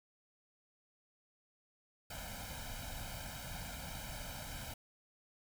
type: noise with comb filter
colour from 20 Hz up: pink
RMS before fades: -45 dBFS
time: 2.1-4.74 s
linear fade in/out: 5 ms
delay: 1.3 ms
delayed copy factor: +0.95
effects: none